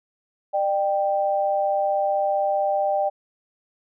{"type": "tone pair together", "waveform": "sine", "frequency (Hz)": [600.5, 785], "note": ["D5", "G5"], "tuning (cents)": [38, 2], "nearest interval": "perfect fourth", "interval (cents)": 464, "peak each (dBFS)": -22, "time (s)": [0.53, 3.1], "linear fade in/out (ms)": 20, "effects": []}